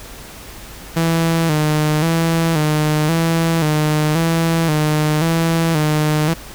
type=tone with vibrato; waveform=sawtooth; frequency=158.6 Hz; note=D#3; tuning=33 cents sharp; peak=-10 dBFS; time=0.96-6.34 s; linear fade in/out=10 ms; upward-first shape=square; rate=0.94 Hz; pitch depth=69 cents each way; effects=added 50 Hz sine -40 dBFS peak until 6.54 s + pink hiss -36 dBFS RMS until 6.54 s